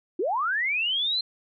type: linear sweep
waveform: sine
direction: up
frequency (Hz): 311.1 to 4170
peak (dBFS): -23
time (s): 0.19-1.21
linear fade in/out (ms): 5
effects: none